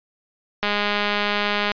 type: click train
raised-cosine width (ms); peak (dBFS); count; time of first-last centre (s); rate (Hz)
0.3; -6; 225; 0.63-1.717; 206
effects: resampled to 11025 Hz